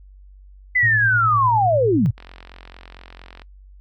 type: linear sweep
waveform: sine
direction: down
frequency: 2032 to 92.5 Hz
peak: -14 dBFS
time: 0.75-2.11 s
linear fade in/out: 10 ms
type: tone with tremolo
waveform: sine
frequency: 112.8 Hz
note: A2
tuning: 44 cents sharp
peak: -20 dBFS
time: 0.83-2.06 s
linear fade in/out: 0 ms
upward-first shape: triangle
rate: 10 Hz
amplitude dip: 60%
type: click train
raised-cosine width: 0.3 ms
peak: -24 dBFS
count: 56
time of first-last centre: 2.18-3.419 s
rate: 44.4 Hz
effects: noise-tail reverb RT60 0.1 s tail -24 dB re dry + added 48 Hz sine -42 dBFS peak until 3.8 s